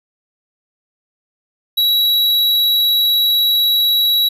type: tone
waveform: square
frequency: 3892 Hz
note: B7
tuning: 26 cents flat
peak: -12 dBFS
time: 1.77-4.29 s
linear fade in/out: 10 ms
effects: resampled to 32000 Hz